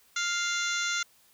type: harmonic tone with a mistuned harmonic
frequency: 698.5 Hz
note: F5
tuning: in tune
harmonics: 2 / 3 / 4 / 5 / 6 / 7 / 8 / 9 / 10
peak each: -31 / -34 / -39 / -36 / -38 / -47 / -41 / -37 / -39 dBFS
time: 0.16-1.03 s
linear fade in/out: 5 ms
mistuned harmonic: 6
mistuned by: -35 cents
effects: white hiss -62 dBFS RMS until 1.33 s